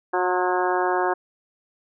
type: harmonic tone with a mistuned harmonic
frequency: 181.8 Hz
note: F#3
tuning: 30 cents flat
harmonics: 2 / 3 / 4 / 5 / 6 / 7 / 8 / 9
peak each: -24 / -30 / -25 / -27 / -29 / -33 / -33 / -31 dBFS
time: 0.13-1.14 s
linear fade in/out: 10 ms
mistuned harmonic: 6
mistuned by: -28 cents
effects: none